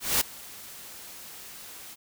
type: noise with ADSR envelope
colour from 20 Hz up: white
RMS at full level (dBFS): -22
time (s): 0-1.96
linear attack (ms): 210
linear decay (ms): 7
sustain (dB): -22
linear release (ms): 32
effects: none